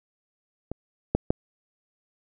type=clicks; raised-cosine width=2 ms; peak=-18 / -7 / -7 dBFS; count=3; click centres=0.716 / 1.15 / 1.305 s; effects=none